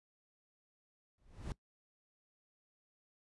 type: noise with exponential growth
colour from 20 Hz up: brown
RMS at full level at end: -36 dBFS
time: 1.18-1.52 s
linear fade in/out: 1 ms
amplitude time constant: 73 ms
effects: noise-tail reverb RT60 0.1 s tail -20 dB re dry + resampled to 24000 Hz